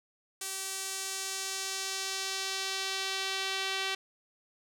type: tone with band-pass filter sweep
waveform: sawtooth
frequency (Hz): 385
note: G4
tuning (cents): -31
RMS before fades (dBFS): -35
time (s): 0.41-3.95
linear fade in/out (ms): 5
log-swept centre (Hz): 8700 to 3300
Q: 1.2
effects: none